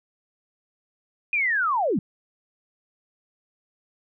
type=linear sweep; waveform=sine; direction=down; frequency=2489 to 152.9 Hz; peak=-20 dBFS; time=1.33-1.99 s; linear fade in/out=2 ms; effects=none